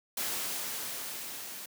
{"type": "noise with level ramp", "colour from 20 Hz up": "white", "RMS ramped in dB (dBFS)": [-33, -43], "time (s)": [0.17, 1.66], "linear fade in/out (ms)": 5, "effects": ["high-pass 150 Hz 12 dB/octave"]}